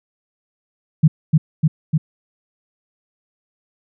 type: tone with echo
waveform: sine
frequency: 155.56 Hz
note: D#3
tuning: in tune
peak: -6 dBFS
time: 1.03-1.08 s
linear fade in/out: 10 ms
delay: 300 ms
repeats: 3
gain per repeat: -2 dB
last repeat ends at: 1.98 s
effects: none